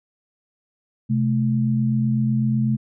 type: tone pair together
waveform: sine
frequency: 129 / 217 Hz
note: C3 / A3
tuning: -24 / -24 cents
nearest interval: major sixth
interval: 900 cents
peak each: -20 dBFS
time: 1.09-2.77 s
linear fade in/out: 20 ms
effects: none